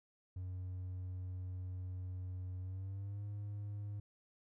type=tone with pitch glide; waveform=triangle; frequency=92 to 102.67 Hz; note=F#2 to G#2; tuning=-9 to -19 cents; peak=-38 dBFS; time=0.36-4 s; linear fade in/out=5 ms; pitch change=+190 cents; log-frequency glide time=2.6-3.24 s; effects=tanh soft clip ceiling -34 dBFS